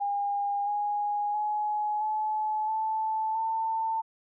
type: tone with pitch steps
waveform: sine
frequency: 810 / 826.1 / 842.4 / 859.2 / 876.2 / 893.6 Hz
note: G#5 / G#5 / G#5 / A5 / A5 / A5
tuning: -43 / -9 / +24 / -41 / -7 / +27 cents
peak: -26 dBFS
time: 0-4.02 s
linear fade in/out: 20 ms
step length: 670 ms
effects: none